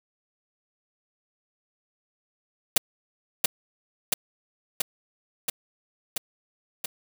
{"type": "noise with echo", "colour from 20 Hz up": "white", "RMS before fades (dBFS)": -18, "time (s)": [2.76, 2.78], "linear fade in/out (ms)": 5, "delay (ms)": 680, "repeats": 6, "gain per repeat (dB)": -2, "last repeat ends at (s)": 6.86, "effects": []}